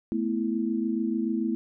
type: chord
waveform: sine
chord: A suspended second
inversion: none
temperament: equal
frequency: 220 / 246.9 / 329.6 Hz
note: A3 / B3 / E4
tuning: 0 / 0 / 0 cents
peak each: -28 / -30 / -29 dBFS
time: 0.12-1.55 s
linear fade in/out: 0 ms
effects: none